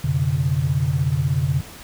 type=tone cluster; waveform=sine; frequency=89 / 126.9 / 143.3 Hz; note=F2 / B2 / D3; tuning=+33 / +47 / -42 cents; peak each=-25 / -22 / -20 dBFS; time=0.04-1.61 s; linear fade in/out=5 ms; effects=pink hiss -40 dBFS RMS until 1.83 s